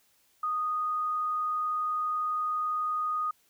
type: tone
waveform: sine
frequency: 1239 Hz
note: D#6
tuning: 8 cents flat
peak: -27 dBFS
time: 0.43-3.31 s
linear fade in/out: 5 ms
effects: white hiss -67 dBFS RMS until 3.49 s